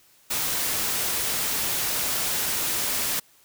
white noise, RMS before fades -26 dBFS, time 0.3-3.2 s, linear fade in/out 10 ms, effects white hiss -58 dBFS RMS until 3.44 s

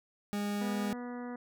40% pulse tone, 204.9 Hz, G#3, 23 cents flat, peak -31 dBFS, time 0.33-0.93 s, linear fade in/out 0 ms
harmonic tone, 244.3 Hz, B3, 19 cents flat, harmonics 1 / 2 / 3 / 4 / 5 / 6 / 7 / 8, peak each -39 / -45 / -49 / -51 / -53 / -55 / -56 / -57 dBFS, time 0.61-1.36 s, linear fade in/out 5 ms
effects none

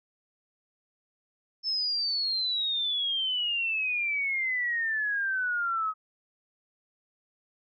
sine exponential sweep, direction down, 5300 to 1263 Hz, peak -26 dBFS, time 1.63-5.94 s, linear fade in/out 50 ms, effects none

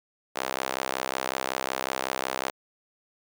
sawtooth tone with high-pass filter, 65.41 Hz, C2, in tune, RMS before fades -31 dBFS, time 0.35-2.51 s, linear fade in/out 20 ms, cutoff 630 Hz, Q 1, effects none

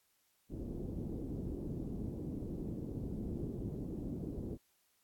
white low-pass noise, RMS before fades -41 dBFS, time 0.49-4.58 s, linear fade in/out 50 ms, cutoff 340 Hz, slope 24 dB/octave, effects white hiss -75 dBFS RMS until 5.03 s + AAC 64 kbps

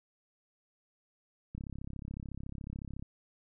click train, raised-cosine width 5 ms, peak -29 dBFS, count 51, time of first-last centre 1.55-3.025 s, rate 33.9 Hz, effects none

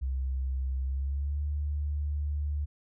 sine tone with pitch glide, 65.7 to 73.32 Hz, C2 to D2, +8 to -2 cents, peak -28 dBFS, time 0.01-2.66 s, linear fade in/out 20 ms, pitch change +190 cents, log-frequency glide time 0.83-1.42 s, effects none

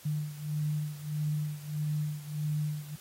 sine beating tone pair, 150 / 151.6 Hz, D3 / D#3, +37 / -45 cents, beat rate 1.6 Hz, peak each -32 / -35 dBFS, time 0.05-2.96 s, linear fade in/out 10 ms, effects white hiss -53 dBFS RMS until 3 s + AAC 48 kbps

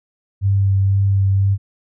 sine tone with vibrato, 98 Hz, G2, in tune, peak -12 dBFS, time 0.41-1.58 s, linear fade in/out 50 ms, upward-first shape sine, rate 2 Hz, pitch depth 14 cents each way, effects none

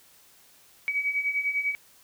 sine beating tone pair, 2264 / 2274 Hz, C#7 / C#7, +36 / +44 cents, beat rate 10 Hz, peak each -31 / -26 dBFS, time 0.88-1.75 s, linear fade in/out 0 ms, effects white hiss -57 dBFS RMS until 2.03 s

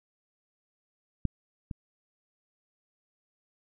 clicks, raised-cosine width 5 ms, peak -14 / -23 dBFS, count 2, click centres 1.253 / 1.712 s, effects none

